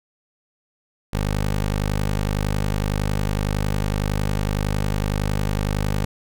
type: tone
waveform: 15% pulse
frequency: 50.9 Hz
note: G#1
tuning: 34 cents flat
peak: -14 dBFS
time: 1.13-6.05 s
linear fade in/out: 5 ms
effects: none